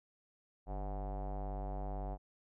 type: tone with low-pass filter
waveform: square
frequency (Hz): 49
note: G1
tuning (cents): 0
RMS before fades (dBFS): -40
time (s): 0.66-2.18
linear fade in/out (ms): 50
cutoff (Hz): 750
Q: 5.1
effects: none